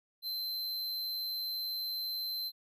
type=tone; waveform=square; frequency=4094 Hz; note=C8; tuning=38 cents flat; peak=-35 dBFS; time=0.22-2.52 s; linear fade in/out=50 ms; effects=none